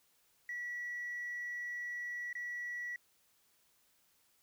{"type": "tone with dropouts", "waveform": "sine", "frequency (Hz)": 1940, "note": "B6", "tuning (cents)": -31, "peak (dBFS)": -37, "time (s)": [0.49, 2.96], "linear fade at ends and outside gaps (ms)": 2, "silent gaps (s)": [2.329, 2.352], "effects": ["tanh soft clip ceiling -35 dBFS", "white hiss -72 dBFS RMS until 4.42 s"]}